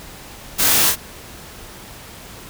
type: noise with echo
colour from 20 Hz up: white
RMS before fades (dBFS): -17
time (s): 0.58-0.91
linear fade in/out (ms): 20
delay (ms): 25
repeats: 2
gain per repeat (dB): -3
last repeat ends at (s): 0.96
effects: pink hiss -38 dBFS RMS until 2.49 s